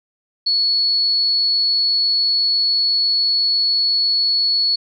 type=tone; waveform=sine; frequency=4394 Hz; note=C#8; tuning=16 cents flat; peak=-14 dBFS; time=0.46-4.76 s; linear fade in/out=10 ms; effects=none